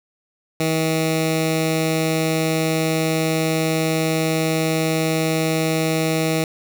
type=tone with notch filter; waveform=10% pulse; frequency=160 Hz; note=D#3; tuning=49 cents sharp; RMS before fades=-20 dBFS; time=0.6-6.44 s; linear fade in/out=2 ms; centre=960 Hz; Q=1.6; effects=7-bit